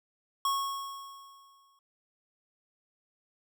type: tone with exponential decay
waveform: square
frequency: 1100 Hz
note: C#6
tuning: 14 cents flat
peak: -26 dBFS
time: 0.45-1.79 s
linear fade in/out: 2 ms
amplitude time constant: 290 ms
effects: none